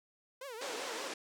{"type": "tone with vibrato", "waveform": "sawtooth", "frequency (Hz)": 496.4, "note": "B4", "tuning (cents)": 9, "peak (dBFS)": -39, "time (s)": [0.41, 1.08], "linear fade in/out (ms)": 5, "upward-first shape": "triangle", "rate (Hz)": 5.2, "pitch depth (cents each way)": 260}
{"type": "band-pass noise", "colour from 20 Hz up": "pink", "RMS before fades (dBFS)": -42, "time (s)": [0.61, 1.14], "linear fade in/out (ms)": 5, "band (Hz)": [330, 8000], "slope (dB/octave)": 24}
{"effects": []}